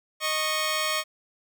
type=tone pair together; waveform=10% pulse; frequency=620 / 1101.2 Hz; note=D#5 / C#6; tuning=-6 / -12 cents; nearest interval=minor seventh; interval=994 cents; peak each=-19 dBFS; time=0.2-1.04 s; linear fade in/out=50 ms; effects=none